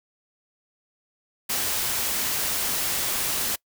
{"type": "noise", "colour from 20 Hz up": "white", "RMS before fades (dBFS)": -26, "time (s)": [1.49, 3.56], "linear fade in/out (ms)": 10, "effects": ["noise-tail reverb RT60 0.1 s tail -24 dB re dry"]}